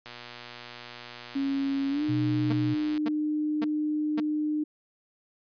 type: click train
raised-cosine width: 0.2 ms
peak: -24 dBFS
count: 351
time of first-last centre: 0.06-2.977 s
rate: 120 Hz
type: tone with pitch glide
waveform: sine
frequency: 274.6 to 302.9 Hz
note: C#4 to D#4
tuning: -16 to -46 cents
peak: -25 dBFS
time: 1.35-4.64 s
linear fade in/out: 10 ms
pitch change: +170 cents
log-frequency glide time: 1.9-2.04 s
type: tone with vibrato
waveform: sine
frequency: 123.47 Hz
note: B2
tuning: in tune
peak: -27 dBFS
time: 2.08-2.75 s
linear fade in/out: 20 ms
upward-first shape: triangle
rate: 3.1 Hz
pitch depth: 13 cents each way
type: tone bursts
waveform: sawtooth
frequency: 227.4 Hz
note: A#3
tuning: 43 cents flat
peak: -25 dBFS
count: 4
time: 2.5-4.202 s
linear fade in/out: 5 ms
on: 28 ms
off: 530 ms
effects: resampled to 11025 Hz